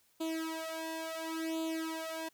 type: tone with flanger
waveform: sawtooth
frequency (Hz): 323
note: E4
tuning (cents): -35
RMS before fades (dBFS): -38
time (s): 0.2-2.29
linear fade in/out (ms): 10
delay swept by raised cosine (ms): 0.27 to 1.97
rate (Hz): 0.71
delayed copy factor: +1
effects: white hiss -70 dBFS RMS until 2.33 s